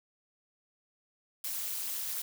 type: noise with amplitude modulation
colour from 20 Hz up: blue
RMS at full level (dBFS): -32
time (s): 1.44-2.22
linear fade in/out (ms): 5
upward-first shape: sine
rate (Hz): 214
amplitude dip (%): 95
effects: none